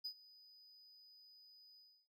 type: tone with ADSR envelope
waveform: triangle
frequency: 4978 Hz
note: D#8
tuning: in tune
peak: -39 dBFS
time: 0.04-2.08 s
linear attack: 15 ms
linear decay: 77 ms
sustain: -21 dB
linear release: 300 ms
effects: none